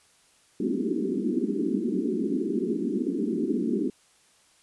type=band-pass noise; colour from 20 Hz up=pink; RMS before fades=-27 dBFS; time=0.6-3.9 s; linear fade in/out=2 ms; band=190 to 410 Hz; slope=96 dB/octave; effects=white hiss -61 dBFS RMS until 4.62 s + resampled to 24000 Hz